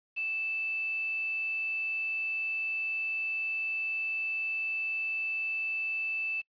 sine tone with quantisation, 2638 Hz, E7, 1 cent sharp, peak -30 dBFS, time 0.16-6.42 s, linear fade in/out 20 ms, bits 8, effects noise-tail reverb RT60 0.1 s tail -26 dB re dry + resampled to 11025 Hz

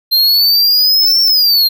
square exponential two-way sweep, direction up then down, 4157 to 5460 to 4157 Hz, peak -8 dBFS, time 0.11-1.69 s, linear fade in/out 20 ms, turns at 1.22 s, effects none

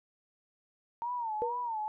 sine tone with vibrato, 916 Hz, A#5, 31 cents flat, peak -32 dBFS, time 1.02-1.88 s, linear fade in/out 0 ms, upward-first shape sine, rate 2.2 Hz, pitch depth 130 cents each way
sine tone with exponential decay, 480 Hz, B4, 49 cents flat, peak -27 dBFS, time 1.42-1.7 s, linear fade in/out 0 ms, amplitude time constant 60 ms
effects none

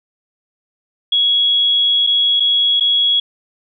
sine tone with dropouts, 3336 Hz, G#7, 7 cents sharp, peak -11 dBFS, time 1.12-3.2 s, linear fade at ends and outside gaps 5 ms, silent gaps 2.067-2.071 / 2.399-2.403 / 2.799-2.807 s, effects none

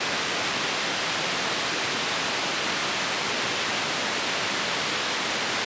white band-pass noise, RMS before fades -27 dBFS, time 0-5.65 s, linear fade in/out 10 ms, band 150 to 3600 Hz, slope 12 dB/octave, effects resampled to 16000 Hz

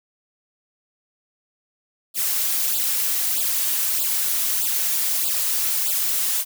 blue noise with flanger, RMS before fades -22 dBFS, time 2.14-6.45 s, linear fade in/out 50 ms, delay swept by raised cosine 0.24 to 5.34 ms, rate 1.6 Hz, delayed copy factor +0.9, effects none

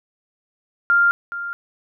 sine tone with echo, 1396.9 Hz, F6, in tune, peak -12 dBFS, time 0.9-1.11 s, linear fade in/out 0 ms, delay 420 ms, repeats 1, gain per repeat -13 dB, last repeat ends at 1.53 s, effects none

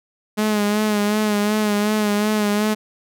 sawtooth tone with vibrato, 210 Hz, G#3, 19 cents sharp, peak -13 dBFS, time 0.37-2.75 s, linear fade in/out 20 ms, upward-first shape sine, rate 2.7 Hz, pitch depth 41 cents each way, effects none

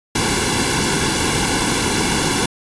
pink noise with comb filter, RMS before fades -18 dBFS, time 0.15-2.46 s, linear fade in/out 5 ms, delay 1.6 ms, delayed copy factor -0.8, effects resampled to 24000 Hz

